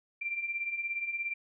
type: beating tone pair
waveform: sine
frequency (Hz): 2349 / 2366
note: D7 / D7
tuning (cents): 0 / +12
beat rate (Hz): 17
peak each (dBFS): -39 / -33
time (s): 0.21-1.34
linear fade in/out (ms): 10
effects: none